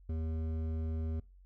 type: tone with hard clipping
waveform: triangle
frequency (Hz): 80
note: D#2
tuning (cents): +49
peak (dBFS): -35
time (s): 0.09-1.2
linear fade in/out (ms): 5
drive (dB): 15
effects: noise-tail reverb RT60 0.3 s tail -24 dB re dry + added 46 Hz sine -55 dBFS peak until 1.45 s